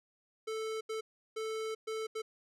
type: tone bursts at uneven times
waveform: square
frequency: 440 Hz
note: A4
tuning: in tune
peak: -36 dBFS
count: 5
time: 0.47-0.81 / 0.89-1.01 / 1.36-1.75 / 1.87-2.07 / 2.15-2.22 s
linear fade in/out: 10 ms
effects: low-pass 9000 Hz 12 dB/octave